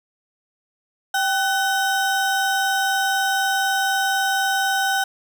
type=ring-modulated tone; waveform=square; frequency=1141 Hz; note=C#6; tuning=50 cents sharp; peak=-16 dBFS; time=1.14-5.04 s; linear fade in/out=5 ms; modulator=359 Hz; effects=none